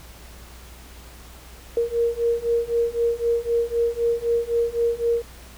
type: beating tone pair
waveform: sine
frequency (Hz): 466.2 / 470.1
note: A#4 / A#4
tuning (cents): 0 / +15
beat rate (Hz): 3.9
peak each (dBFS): -23 / -22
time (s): 1.77-5.22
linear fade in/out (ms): 2
effects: added 60 Hz sine -43 dBFS peak until 5.57 s + pink hiss -46 dBFS RMS until 5.57 s